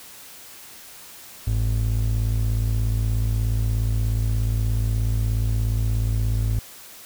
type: ring-modulated tone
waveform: triangle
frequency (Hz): 79.7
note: D#2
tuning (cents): +42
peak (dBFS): -14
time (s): 1.47-6.59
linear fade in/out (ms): 0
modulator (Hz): 28.4
effects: white hiss -43 dBFS RMS until 7.05 s